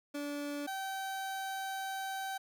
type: tone pair in turn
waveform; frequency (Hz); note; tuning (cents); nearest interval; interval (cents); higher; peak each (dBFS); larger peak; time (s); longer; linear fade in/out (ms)
30% pulse; 289.2 / 772.1; D4 / G5; -27 / -26; octave + perfect fourth; 1701; second; -34 / -34; neither; 0.14-0.67 / 0.67-2.38; second; 10
effects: none